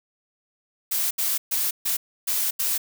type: noise bursts at uneven times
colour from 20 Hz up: blue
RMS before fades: -24 dBFS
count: 6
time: 0.91-1.11 / 1.18-1.38 / 1.51-1.71 / 1.85-1.97 / 2.27-2.51 / 2.59-2.78 s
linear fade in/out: 10 ms
effects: none